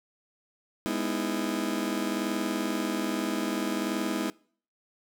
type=chord; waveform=35% pulse; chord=E major seventh; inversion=first; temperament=just; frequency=206 / 247.2 / 309 / 329.6 Hz; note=G#3 / B3 / D#4 / E4; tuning=-14 / +2 / -12 / 0 cents; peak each=-32 dBFS; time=0.86-4.3 s; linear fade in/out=0 ms; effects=noise-tail reverb RT60 0.5 s tail -24 dB re dry